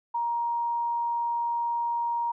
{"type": "tone", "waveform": "sine", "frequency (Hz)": 941, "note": "A#5", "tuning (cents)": 16, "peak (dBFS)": -25, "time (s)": [0.14, 2.32], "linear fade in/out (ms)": 10, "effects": []}